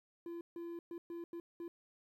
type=tone bursts at uneven times; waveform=triangle; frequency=341.1 Hz; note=F4; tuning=41 cents flat; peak=-40 dBFS; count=6; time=0.26-0.41 / 0.56-0.79 / 0.91-0.98 / 1.1-1.24 / 1.33-1.4 / 1.6-1.68 s; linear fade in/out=2 ms; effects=12-bit